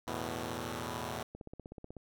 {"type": "chord", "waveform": "5% pulse", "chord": "E suspended fourth", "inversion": "none", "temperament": "equal", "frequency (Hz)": [82.41, 110, 123.47], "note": ["E2", "A2", "B2"], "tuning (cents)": [0, 0, 0], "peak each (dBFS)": -30, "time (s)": [0.07, 1.23], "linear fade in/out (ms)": 5}
{"type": "click train", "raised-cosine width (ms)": 2, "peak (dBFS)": -32, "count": 11, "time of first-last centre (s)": [1.35, 1.967], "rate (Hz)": 16.2}
{"effects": []}